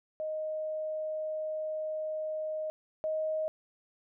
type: tone pair in turn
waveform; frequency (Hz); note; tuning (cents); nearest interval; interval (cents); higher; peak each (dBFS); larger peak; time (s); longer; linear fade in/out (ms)
sine; 622.3 / 626.3; D#5 / D#5; 0 / +11; unison; 11; second; -32 / -29; second; 0.2-2.7 / 3.04-3.48; first; 0
effects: none